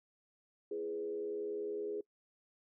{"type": "tone with frequency modulation", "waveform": "sine", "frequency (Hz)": 415.3, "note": "G#4", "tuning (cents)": 0, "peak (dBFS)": -36, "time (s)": [0.71, 2.01], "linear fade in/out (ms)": 5, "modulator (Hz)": 79.9, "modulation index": 0.69, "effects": ["noise-tail reverb RT60 0.1 s tail -24 dB re dry"]}